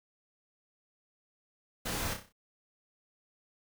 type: noise with echo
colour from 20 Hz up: pink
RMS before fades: -35 dBFS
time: 1.85-2.14 s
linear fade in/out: 10 ms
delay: 31 ms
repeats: 6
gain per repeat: -6 dB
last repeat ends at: 2.326 s
effects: none